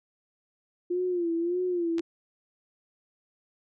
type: tone with vibrato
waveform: sine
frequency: 348.4 Hz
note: F4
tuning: 4 cents flat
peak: -25 dBFS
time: 0.9-2.01 s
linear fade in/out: 10 ms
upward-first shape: sine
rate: 1.7 Hz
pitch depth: 83 cents each way
type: clicks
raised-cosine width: 0.2 ms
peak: -22 dBFS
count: 2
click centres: 1.983 / 1.994 s
effects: none